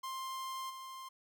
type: tone with level steps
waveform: 45% pulse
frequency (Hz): 1052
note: C6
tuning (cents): +9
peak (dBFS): -39 / -45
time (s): 0.03-1.09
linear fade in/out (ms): 10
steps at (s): 0.69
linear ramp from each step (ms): 20
effects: none